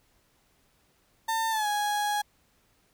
35% pulse tone with pitch glide, 900 to 830.1 Hz, A5 to G#5, +39 to -1 cents, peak -24 dBFS, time 1.28-2.22 s, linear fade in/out 10 ms, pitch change -140 cents, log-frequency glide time 1.5-1.67 s, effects pink hiss -67 dBFS RMS until 2.93 s

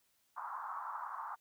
pink band-pass noise, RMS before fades -43 dBFS, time 0.36-1.36 s, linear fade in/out 20 ms, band 880 to 1300 Hz, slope 48 dB/octave, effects white hiss -75 dBFS RMS until 1.4 s

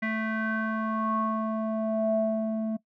square tone with low-pass filter sweep, 220 Hz, A3, in tune, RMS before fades -28 dBFS, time 0.02-2.77 s, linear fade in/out 10 ms, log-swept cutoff 2000 to 480 Hz, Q 6.5, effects noise-tail reverb RT60 0.1 s tail -20 dB re dry

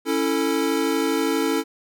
square chord, A major, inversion first, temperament equal with one note detuned, 277.2 / 329.6 / 443.1 Hz, C#4 / E4 / A4, 0 / 0 / +12 cents, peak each -25 dBFS, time 0.05-1.64 s, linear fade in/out 50 ms, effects none

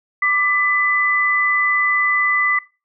sine tone pair together, 1175.9 / 2000 Hz, D6 / B6, +2 / +21 cents, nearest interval major sixth, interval 919 cents, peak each -20 / -15 dBFS, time 0.22-2.59 s, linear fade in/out 5 ms, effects noise-tail reverb RT60 0.3 s tail -21 dB re dry

